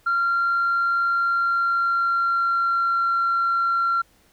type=tone with pitch glide; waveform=sine; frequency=1381 to 1369.9 Hz; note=F6 to F6; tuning=-20 to -34 cents; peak=-17 dBFS; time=0.06-4.02 s; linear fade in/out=10 ms; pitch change=-14 cents; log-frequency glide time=1.28-3.06 s; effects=tanh soft clip ceiling -15 dBFS + pink hiss -59 dBFS RMS until 4.32 s